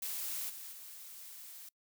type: noise with level steps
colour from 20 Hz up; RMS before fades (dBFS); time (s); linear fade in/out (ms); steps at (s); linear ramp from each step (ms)
blue; -39 / -47 / -50; 0.02-1.69; 5; 0.49 / 0.72; 10
effects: noise-tail reverb RT60 0.1 s tail -25 dB re dry